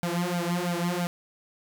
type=tone with flanger; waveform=sawtooth; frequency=174.61 Hz; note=F3; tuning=in tune; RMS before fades=-28 dBFS; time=0.03-1.07 s; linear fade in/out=0 ms; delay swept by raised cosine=1.3 to 4.8 ms; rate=3 Hz; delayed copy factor=+0.95; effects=none